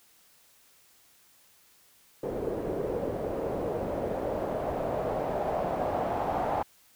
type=noise with low-pass filter sweep; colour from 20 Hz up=white; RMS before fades=-31 dBFS; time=2.23-6.63 s; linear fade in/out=5 ms; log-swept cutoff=440 to 770 Hz; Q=3; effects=white hiss -61 dBFS RMS until 6.95 s